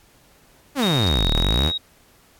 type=exponential two-way sweep; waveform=sawtooth; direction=down then up; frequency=302 to 34.69 to 87.5 Hz; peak=-14 dBFS; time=0.75-1.72 s; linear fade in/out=50 ms; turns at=1.32 s
type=tone with pitch glide; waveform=sine; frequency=3729 to 3790 Hz; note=A#7 to A#7; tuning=0 to +28 cents; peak=-22 dBFS; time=0.82-1.78 s; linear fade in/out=10 ms; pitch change=+28 cents; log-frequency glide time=1.01-1.45 s
effects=pink hiss -55 dBFS RMS until 2.39 s + AAC 64 kbps